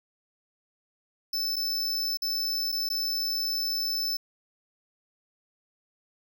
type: tone with dropouts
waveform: square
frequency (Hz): 5274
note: E8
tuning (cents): 0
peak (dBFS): -27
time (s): 1.33-4.17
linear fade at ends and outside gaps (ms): 5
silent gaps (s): 1.559-1.564 / 2.172-2.22 / 2.719-2.724 / 2.89-2.9
effects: none